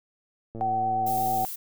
click train, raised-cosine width 2 ms, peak -25 dBFS, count 102, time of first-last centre 0.55-1.444 s, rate 113 Hz
sine tone with vibrato, 759 Hz, F#5, 44 cents sharp, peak -23 dBFS, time 0.61-1.45 s, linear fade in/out 0 ms, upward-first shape triangle, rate 8.5 Hz, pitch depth 22 cents each way
violet noise, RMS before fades -35 dBFS, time 1.06-1.56 s, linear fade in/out 10 ms
effects none

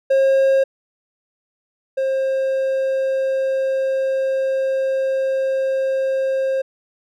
triangle tone pair in turn, 538 / 532.7 Hz, C5 / C5, +48 / +31 cents, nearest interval unison, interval 17 cents, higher first, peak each -10 / -15 dBFS, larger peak first, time 0.1-0.64 / 1.97-6.62 s, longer second, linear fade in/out 10 ms, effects none

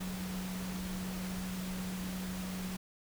sine tone in noise, 185 Hz, F#3, in tune, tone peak -37 dBFS, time 0-2.77 s, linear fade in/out 10 ms, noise pink, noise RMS -44 dBFS, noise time 0-2.77 s, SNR +4 dB, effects none

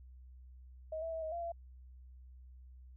sine tone with pitch steps, 632 / 656 / 648 / 632 / 685 / 678 Hz, D#5 / E5 / E5 / D#5 / F5 / E5, +27 / -9 / -30 / +27 / -34 / +49 cents, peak -37 dBFS, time 0.92-1.52 s, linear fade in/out 5 ms, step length 100 ms, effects added 63 Hz sine -52 dBFS peak until 2.96 s

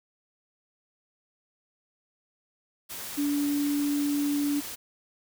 sine tone in noise, 288.6 Hz, D4, 30 cents flat, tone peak -24 dBFS, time 3.17-4.61 s, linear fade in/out 20 ms, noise white, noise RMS -38 dBFS, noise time 2.89-4.76 s, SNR +11 dB, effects none

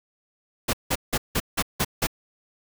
pink noise bursts, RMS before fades -23 dBFS, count 7, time 0.68-2.071 s, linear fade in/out 10 ms, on 53 ms, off 170 ms, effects none

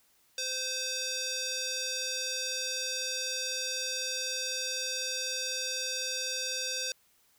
square tone with band-pass filter, 518 Hz, C5, 17 cents flat, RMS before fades -34 dBFS, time 0.38-6.92 s, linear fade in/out 2 ms, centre 5200 Hz, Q 2.1, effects white hiss -67 dBFS RMS until 7.38 s

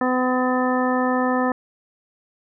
harmonic tone, 253.5 Hz, B3, 45 cents sharp, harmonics 1 / 2 / 3 / 4 / 5 / 7, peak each -21 / -24 / -26 / -27 / -28 / -29 dBFS, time 0.01-1.52 s, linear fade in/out 2 ms, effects none

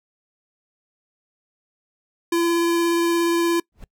square tone with vibrato, 339.3 Hz, F4, 50 cents flat, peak -18 dBFS, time 2.32-3.6 s, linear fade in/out 5 ms, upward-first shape sine, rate 17 Hz, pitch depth 9 cents each way
brown noise with exponential growth, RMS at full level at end -33 dBFS, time 3.72-3.84 s, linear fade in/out 2 ms, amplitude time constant 24 ms
effects noise-tail reverb RT60 0.1 s tail -24 dB re dry

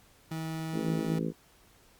30% pulse tone, 160.5 Hz, E3, 46 cents flat, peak -31 dBFS, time 0.31-1.19 s, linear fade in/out 5 ms
harmonic tone, 55 Hz, A1, in tune, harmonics 3 / 4 / 5 / 6 / 7 / 8 / 9, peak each -33 / -35 / -37 / -39 / -40 / -41 / -42 dBFS, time 0.72-1.33 s, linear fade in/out 50 ms
effects pink hiss -61 dBFS RMS until 1.99 s + Opus 48 kbps

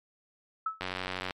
sine tone with exponential decay, 1303 Hz, E6, 20 cents flat, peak -25 dBFS, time 0.66-0.82 s, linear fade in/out 5 ms, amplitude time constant 34 ms
click train, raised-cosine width 0.3 ms, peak -17 dBFS, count 47, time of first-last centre 0.81-1.308 s, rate 92.4 Hz
effects MP3 96 kbps

